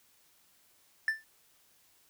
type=tone with exponential decay; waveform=triangle; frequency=1770 Hz; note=A6; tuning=10 cents sharp; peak=-21 dBFS; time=1.08-1.24 s; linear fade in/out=1 ms; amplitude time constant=34 ms; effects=white hiss -66 dBFS RMS until 2.09 s